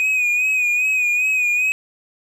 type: tone with vibrato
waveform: triangle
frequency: 2489 Hz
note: D#7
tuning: in tune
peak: -14 dBFS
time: 0-1.72 s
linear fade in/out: 0 ms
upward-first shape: sine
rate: 2.5 Hz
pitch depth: 47 cents each way
effects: none